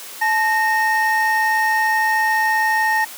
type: tone pair together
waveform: triangle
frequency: 870.3 / 1844 Hz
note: A5 / A#6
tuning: -19 / -19 cents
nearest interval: octave + minor second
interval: 1300 cents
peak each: -16 dBFS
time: 0.21-3.05 s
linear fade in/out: 10 ms
effects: white hiss -35 dBFS RMS until 3.17 s + high-pass 300 Hz 12 dB/octave